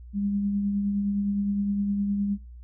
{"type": "tone with tremolo", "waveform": "sine", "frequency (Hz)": 201.6, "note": "G3", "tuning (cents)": 49, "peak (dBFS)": -22, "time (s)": [0.13, 2.38], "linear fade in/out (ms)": 50, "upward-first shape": "triangle", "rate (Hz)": 9.7, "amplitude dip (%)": 35, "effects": ["noise-tail reverb RT60 0.4 s tail -24 dB re dry", "added 60 Hz sine -41 dBFS peak until 2.63 s"]}